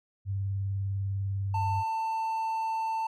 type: tone with vibrato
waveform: sine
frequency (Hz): 98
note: G2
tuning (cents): 0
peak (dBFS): -28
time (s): 0.25-1.84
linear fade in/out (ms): 50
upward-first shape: sine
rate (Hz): 20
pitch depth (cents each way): 49
type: tone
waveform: triangle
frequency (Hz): 892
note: A5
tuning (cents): +23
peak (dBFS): -26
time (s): 1.54-3.07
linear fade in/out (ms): 5
effects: none